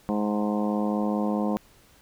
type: harmonic tone with a mistuned harmonic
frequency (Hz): 104.7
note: G#2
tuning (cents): +15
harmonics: 2 / 3 / 4 / 5 / 6 / 7 / 8 / 9 / 10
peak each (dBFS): -25 / -31 / -36 / -32 / -39 / -35 / -42 / -38 / -39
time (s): 0.09-1.57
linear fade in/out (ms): 0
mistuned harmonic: 9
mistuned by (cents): -44
effects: pink hiss -57 dBFS RMS until 2.01 s